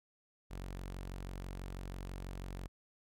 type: tone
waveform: sawtooth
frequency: 46.11 Hz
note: F#1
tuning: 5 cents flat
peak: -38 dBFS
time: 0.5-2.68 s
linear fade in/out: 20 ms
effects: AAC 64 kbps